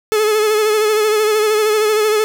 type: tone with vibrato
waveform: 45% pulse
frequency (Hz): 428.2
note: A4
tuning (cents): -47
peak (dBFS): -12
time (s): 0.12-2.24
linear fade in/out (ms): 0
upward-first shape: sine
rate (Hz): 13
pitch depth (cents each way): 41
effects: none